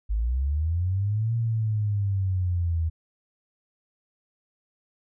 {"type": "linear two-way sweep", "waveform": "sine", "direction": "up then down", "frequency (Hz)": [50, 116.54, 79.9], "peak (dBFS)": -22, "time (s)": [0.09, 2.9], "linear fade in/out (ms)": 20, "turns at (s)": 1.35, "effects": []}